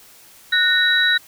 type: tone cluster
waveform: sine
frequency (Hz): 1478 / 1841 / 3891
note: F#6 / A#6 / B7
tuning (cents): -2 / -22 / -27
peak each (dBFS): -18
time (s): 0.52-1.18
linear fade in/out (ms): 10
effects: white hiss -47 dBFS RMS until 1.27 s